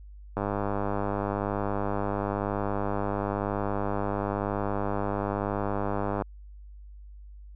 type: click train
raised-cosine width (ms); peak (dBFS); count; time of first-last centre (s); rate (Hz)
1; -15; 592; 0.37-6.221; 101
effects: added 50 Hz sine -43 dBFS peak until 7.55 s